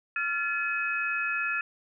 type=tone cluster; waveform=sine; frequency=1381 / 1724 / 2544 Hz; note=F6 / A6 / D#7; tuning=-20 / -36 / +38 cents; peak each=-31 dBFS; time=0.16-1.61 s; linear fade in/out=2 ms; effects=none